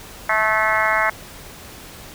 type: harmonic tone with a mistuned harmonic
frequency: 217.5 Hz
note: A3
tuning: 20 cents flat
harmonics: 3 / 4 / 5 / 6 / 7 / 8 / 9 / 10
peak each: -24 / -24 / -24 / -24 / -24 / -24 / -24 / -24 dBFS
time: 0.29-1.1 s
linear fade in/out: 5 ms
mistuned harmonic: 10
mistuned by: -18 cents
effects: pink hiss -39 dBFS RMS until 2.14 s